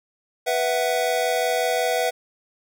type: chord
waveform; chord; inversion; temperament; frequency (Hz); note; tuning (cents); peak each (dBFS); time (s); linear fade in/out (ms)
square; B suspended fourth; none; equal with one note detuned; 493.9 / 659.3 / 744.7; B4 / E5 / F#5; 0 / 0 / +11; -25 / -25 / -26; 0.46-2.11; 20
effects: none